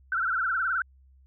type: tone with vibrato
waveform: sine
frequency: 1436 Hz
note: F6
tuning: 48 cents sharp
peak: -24 dBFS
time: 0.12-0.82 s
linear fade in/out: 2 ms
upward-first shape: sine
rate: 19 Hz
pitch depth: 140 cents each way
effects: added 66 Hz sine -54 dBFS peak until 1.26 s